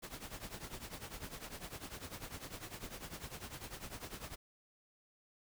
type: noise with tremolo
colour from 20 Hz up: pink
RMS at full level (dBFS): -44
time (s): 0.02-4.36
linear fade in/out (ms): 20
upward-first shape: triangle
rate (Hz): 10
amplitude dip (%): 85
effects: none

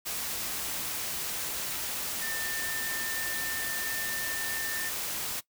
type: tone in noise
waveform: sine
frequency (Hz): 1796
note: A6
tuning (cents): +35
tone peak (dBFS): -35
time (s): 2.21-4.9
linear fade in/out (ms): 20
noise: white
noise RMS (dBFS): -34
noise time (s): 0.05-5.41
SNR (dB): -4
effects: noise-tail reverb RT60 0.1 s tail -19 dB re dry

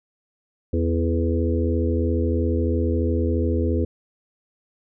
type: harmonic tone with a mistuned harmonic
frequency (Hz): 83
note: E2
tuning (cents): +12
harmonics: 1 / 3 / 4 / 5 / 6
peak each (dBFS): -21 / -26 / -27 / -28 / -29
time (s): 0.73-3.85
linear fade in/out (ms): 5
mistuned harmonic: 5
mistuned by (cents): +36
effects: none

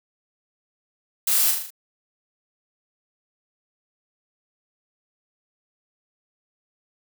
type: noise with echo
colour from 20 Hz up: blue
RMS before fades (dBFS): -21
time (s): 1.27-1.51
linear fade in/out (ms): 5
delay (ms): 39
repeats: 5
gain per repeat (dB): -4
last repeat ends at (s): 1.705
effects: none

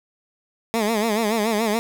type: tone with vibrato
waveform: 15% pulse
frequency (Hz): 218.5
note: A3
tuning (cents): -12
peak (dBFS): -13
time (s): 0.74-1.79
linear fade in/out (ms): 0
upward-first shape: sine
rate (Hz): 7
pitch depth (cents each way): 110
effects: 8-bit

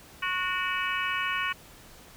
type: harmonic tone with a mistuned harmonic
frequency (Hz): 367.2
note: F#4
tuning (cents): -13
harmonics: 3 / 4 / 5 / 6 / 7 / 8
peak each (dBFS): -32 / -33 / -34 / -35 / -35 / -36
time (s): 0.22-1.53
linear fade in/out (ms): 10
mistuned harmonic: 6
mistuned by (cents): +69
effects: pink hiss -51 dBFS RMS until 2.16 s

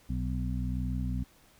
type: harmonic tone with a mistuned harmonic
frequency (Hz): 61.74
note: B1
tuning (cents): 0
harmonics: 1 / 2 / 3 / 4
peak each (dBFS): -32 / -35 / -37 / -38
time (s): 0.09-1.24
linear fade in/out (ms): 10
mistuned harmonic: 4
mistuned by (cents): +31
effects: pink hiss -61 dBFS RMS until 1.59 s

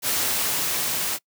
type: noise with level ramp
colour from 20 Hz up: white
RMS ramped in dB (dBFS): -23 to -26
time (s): 0.02-1.19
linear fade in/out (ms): 50
effects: noise-tail reverb RT60 0.1 s tail -24 dB re dry + high-pass 80 Hz 12 dB/octave

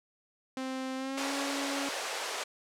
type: tone with pitch glide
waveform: sawtooth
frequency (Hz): 261.8 to 279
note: C4 to C#4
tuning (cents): +1 to +11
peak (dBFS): -30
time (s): 0.57-1.89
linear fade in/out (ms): 2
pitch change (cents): +110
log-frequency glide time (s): 0.96-1.33
type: high-pass noise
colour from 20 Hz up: pink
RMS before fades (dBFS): -35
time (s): 1.17-2.44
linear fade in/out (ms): 10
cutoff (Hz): 470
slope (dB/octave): 24
effects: low-pass 8000 Hz 12 dB/octave

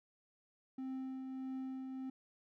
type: tone with tremolo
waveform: triangle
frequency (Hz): 262.5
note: C4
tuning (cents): +6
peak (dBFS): -37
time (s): 0.78-2.1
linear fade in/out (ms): 5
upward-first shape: triangle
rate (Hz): 1.6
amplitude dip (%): 35
effects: none

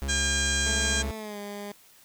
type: tone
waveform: 45% pulse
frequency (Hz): 68.6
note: C#2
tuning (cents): -17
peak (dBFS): -29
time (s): 0.02-1.11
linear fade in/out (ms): 0
type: harmonic tone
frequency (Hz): 806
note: G5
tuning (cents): +48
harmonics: 2 / 3 / 4 / 5 / 6 / 7 / 8 / 9 / 10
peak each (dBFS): -29 / -37 / -32 / -36 / -41 / -36 / -33 / -36 / -33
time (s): 0.08-1.03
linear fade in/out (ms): 20
type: tone with pitch glide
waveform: 15% pulse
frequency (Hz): 220 to 204.1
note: A3 to G#3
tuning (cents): 0 to -30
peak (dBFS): -29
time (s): 0.66-1.72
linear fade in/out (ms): 5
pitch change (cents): -130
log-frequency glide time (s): 1.15-1.38
effects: white hiss -56 dBFS RMS until 2.04 s

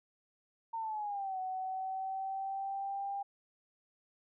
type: exponential two-way sweep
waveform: sine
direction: down then up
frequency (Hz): 919 to 747 to 799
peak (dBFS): -35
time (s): 0.73-3.23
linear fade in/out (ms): 10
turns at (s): 1.39
effects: none

